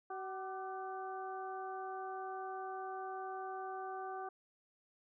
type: harmonic tone with a mistuned harmonic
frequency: 379 Hz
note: F#4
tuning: 42 cents sharp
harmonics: 1 / 2 / 3 / 4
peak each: -46 / -43 / -48 / -53 dBFS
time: 0.1-4.29 s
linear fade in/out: 5 ms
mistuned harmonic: 3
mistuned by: +63 cents
effects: none